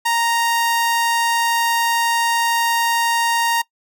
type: tone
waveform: sawtooth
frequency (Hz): 931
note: A#5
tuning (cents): -2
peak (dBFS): -12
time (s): 0.05-3.62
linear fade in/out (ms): 10
effects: noise-tail reverb RT60 0.1 s tail -22 dB re dry